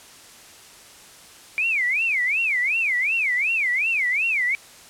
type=tone with vibrato; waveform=sine; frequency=2308 Hz; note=D7; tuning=31 cents flat; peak=-19 dBFS; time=1.58-4.55 s; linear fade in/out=0 ms; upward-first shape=sine; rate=2.7 Hz; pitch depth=300 cents each way; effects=white hiss -46 dBFS RMS until 4.89 s + low-pass 10000 Hz 12 dB/octave